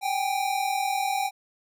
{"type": "tone pair together", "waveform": "square", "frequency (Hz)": [770, 810.1], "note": ["G5", "G#5"], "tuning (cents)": [-31, -43], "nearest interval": "minor second", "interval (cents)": 88, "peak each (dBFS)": [-28, -28], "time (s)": [0.01, 1.31], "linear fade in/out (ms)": 50, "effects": []}